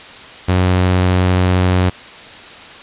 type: tone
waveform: sawtooth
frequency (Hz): 91.5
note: F#2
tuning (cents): -19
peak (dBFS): -7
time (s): 0.48-1.9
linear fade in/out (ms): 10
effects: white hiss -35 dBFS RMS until 2.82 s + resampled to 8000 Hz